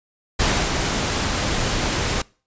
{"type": "noise with ADSR envelope", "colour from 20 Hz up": "pink", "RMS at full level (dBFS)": -18, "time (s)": [0.39, 2.22], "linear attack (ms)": 11, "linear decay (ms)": 290, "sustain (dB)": -4, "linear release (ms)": 6, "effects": ["noise-tail reverb RT60 0.4 s tail -25 dB re dry", "resampled to 16000 Hz"]}